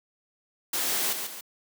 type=noise with echo; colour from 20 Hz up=white; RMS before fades=-28 dBFS; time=0.73-1.13 s; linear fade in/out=5 ms; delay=140 ms; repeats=2; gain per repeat=-6 dB; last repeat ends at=1.41 s; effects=high-pass 200 Hz 12 dB/octave